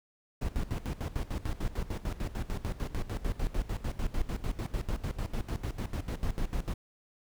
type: noise with tremolo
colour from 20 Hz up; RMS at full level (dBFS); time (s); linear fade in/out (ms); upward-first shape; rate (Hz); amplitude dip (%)
brown; -31; 0.41-6.74; 10; square; 6.7; 80
effects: none